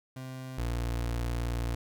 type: tone pair in turn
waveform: 30% pulse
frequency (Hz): 130.1 / 58.63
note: C3 / A#1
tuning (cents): -9 / +11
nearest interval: octave + major second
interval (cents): 1380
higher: first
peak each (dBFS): -36 / -27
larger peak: second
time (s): 0.16-0.58 / 0.58-1.75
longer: second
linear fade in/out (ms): 5
effects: none